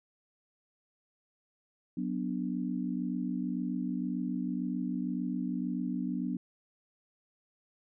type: chord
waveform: sine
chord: B minor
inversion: second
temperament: equal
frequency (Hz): 185 / 246.9 / 293.7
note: F#3 / B3 / D4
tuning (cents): 0 / 0 / 0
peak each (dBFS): -35 / -34 / -37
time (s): 1.97-6.37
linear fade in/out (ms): 5
effects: none